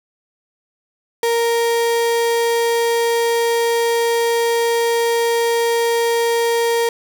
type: tone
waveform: 35% pulse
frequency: 465.8 Hz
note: A#4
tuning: 1 cent flat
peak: -13 dBFS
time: 1.23-6.89 s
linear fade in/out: 2 ms
effects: none